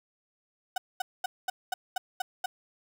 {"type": "tone bursts", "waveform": "35% pulse", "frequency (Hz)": 744, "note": "F#5", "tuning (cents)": 9, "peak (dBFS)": -26, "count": 8, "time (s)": [0.76, 2.46], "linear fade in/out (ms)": 5, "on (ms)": 20, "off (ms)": 220, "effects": ["9-bit"]}